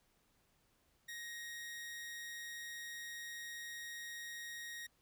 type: tone with amplitude modulation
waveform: sawtooth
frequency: 1875 Hz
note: A#6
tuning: 10 cents sharp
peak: -40 dBFS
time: 1.08-4.87 s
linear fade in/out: 10 ms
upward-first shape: sine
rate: 201 Hz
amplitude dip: 30%
effects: pink hiss -75 dBFS RMS until 5.01 s